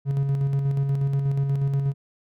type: tone with tremolo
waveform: triangle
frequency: 138.59 Hz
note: C#3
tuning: in tune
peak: -17 dBFS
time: 0.05-1.94 s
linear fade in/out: 50 ms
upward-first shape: square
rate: 8.3 Hz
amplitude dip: 35%
effects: none